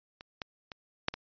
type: clicks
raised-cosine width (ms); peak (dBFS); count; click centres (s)
0.2; -27 / -18 / -24 / -9 / -20; 5; 0.209 / 0.418 / 0.718 / 1.084 / 1.14
effects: resampled to 11025 Hz